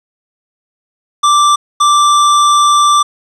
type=tone pair in turn; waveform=square; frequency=1174.7 / 1174.7 Hz; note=D6 / D6; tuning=0 / 0 cents; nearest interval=unison; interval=0 cents; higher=neither; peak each=-7 dBFS; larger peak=neither; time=1.23-1.56 / 1.8-3.03 s; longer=second; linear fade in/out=10 ms; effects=resampled to 22050 Hz + 7-bit